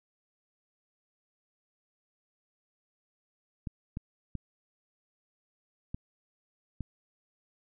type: clicks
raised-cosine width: 5 ms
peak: -23 dBFS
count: 5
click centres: 3.672 / 3.971 / 4.353 / 5.945 / 6.807 s
effects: none